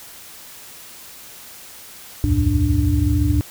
sine tone cluster, 65.4 / 77.8 / 90.8 / 112.4 / 294.1 Hz, C2 / D#2 / F#2 / A2 / D4, 0 / 0 / -32 / +37 / +3 cents, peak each -21 dBFS, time 2.24-3.41 s, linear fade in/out 0 ms, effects white hiss -40 dBFS RMS until 3.5 s

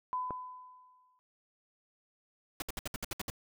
sine tone with exponential decay, 1006 Hz, B5, 32 cents sharp, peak -30 dBFS, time 0.13-1.19 s, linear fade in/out 0 ms, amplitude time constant 230 ms
click, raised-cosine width 1 ms, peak -24 dBFS, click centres 0.307 s
pink noise bursts, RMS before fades -37 dBFS, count 9, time 2.6-3.301 s, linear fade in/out 2 ms, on 21 ms, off 64 ms
effects none

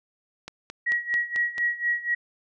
click train, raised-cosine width 0.2 ms, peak -19 dBFS, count 6, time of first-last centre 0.48-1.581 s, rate 4.54 Hz
sine tone with tremolo, 1910 Hz, A#6, 42 cents sharp, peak -20 dBFS, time 0.86-2.15 s, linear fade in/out 10 ms, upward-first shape sine, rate 4.1 Hz, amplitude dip 85%
effects none

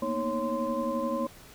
sine tone cluster, 230.1 / 241.7 / 312.4 / 550 / 1036 Hz, A#3 / B3 / D#4 / C#5 / C6, -22 / -37 / +7 / -14 / -17 cents, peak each -35 / -34 / -36 / -31 / -34 dBFS, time 0.02-1.27 s, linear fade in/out 5 ms, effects pink hiss -51 dBFS RMS until 1.54 s

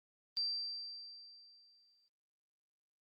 sine tone with exponential decay, 4695 Hz, D8, 1 cent flat, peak -32 dBFS, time 0.37-2.08 s, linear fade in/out 0 ms, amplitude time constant 370 ms, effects Opus 24 kbps

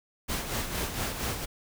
pink noise with tremolo, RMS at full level -30 dBFS, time 0.28-1.46 s, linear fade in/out 20 ms, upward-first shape sine, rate 4.3 Hz, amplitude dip 55%, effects none

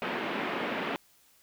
pink band-pass noise, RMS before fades -33 dBFS, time 0.02-0.96 s, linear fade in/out 0 ms, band 210 to 2900 Hz, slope 24 dB/octave, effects white hiss -63 dBFS RMS until 1.42 s

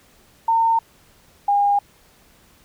sine tone pair in turn, 910 / 810.2 Hz, A#5 / G#5, -42 / -43 cents, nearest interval major second, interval 201 cents, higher first, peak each -14 dBFS, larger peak neither, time 0.48-0.79 / 1.48-1.79 s, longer neither, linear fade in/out 5 ms, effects pink hiss -54 dBFS RMS until 2.64 s

